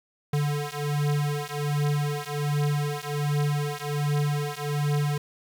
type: beating tone pair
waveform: square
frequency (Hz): 145.6 / 146.9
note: D3 / D3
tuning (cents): -15 / +1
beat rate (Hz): 1.3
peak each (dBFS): -28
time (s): 0.33-5.18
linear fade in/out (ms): 5
effects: 9-bit